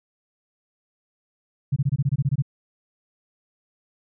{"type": "tone bursts", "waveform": "sine", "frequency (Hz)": 138.1, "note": "C#3", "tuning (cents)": -6, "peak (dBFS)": -17, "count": 11, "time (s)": [1.72, 2.423], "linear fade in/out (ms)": 10, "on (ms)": 43, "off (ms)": 23, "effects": []}